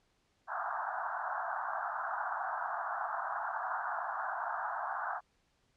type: band-pass noise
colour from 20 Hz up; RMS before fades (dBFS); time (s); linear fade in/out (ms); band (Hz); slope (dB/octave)
pink; -37; 0.47-5.21; 50; 670 to 1600; 96
effects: pink hiss -74 dBFS RMS until 5.76 s + low-pass 7000 Hz 12 dB/octave